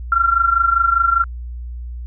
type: tone with amplitude modulation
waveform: sine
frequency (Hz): 1369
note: F6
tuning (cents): -35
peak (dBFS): -9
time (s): 0.12-1.24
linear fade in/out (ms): 2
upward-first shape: sine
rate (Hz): 25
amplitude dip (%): 75
effects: added 60 Hz sine -26 dBFS peak until 2.06 s